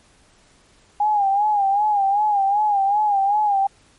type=tone with vibrato; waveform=sine; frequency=815 Hz; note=G#5; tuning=33 cents flat; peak=-15 dBFS; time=1-3.67 s; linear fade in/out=5 ms; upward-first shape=sine; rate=2.6 Hz; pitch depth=80 cents each way; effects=pink hiss -55 dBFS RMS until 3.98 s + MP3 48 kbps